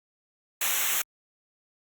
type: noise with comb filter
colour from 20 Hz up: white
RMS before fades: -26 dBFS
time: 0.61-1.02 s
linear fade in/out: 5 ms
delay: 0.21 ms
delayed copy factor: -0.85
effects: Opus 48 kbps